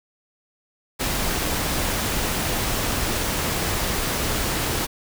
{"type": "noise", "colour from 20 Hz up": "pink", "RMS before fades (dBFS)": -24, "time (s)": [0.99, 4.87], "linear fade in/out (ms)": 20, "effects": []}